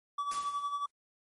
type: tone with tremolo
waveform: triangle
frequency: 1148 Hz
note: D6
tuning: 40 cents flat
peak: -28 dBFS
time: 0.18-0.86 s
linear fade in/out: 5 ms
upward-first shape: sine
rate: 11 Hz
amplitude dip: 60%
type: noise with exponential decay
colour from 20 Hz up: white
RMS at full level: -40 dBFS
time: 0.31-0.91 s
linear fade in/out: 5 ms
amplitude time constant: 130 ms
effects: MP3 48 kbps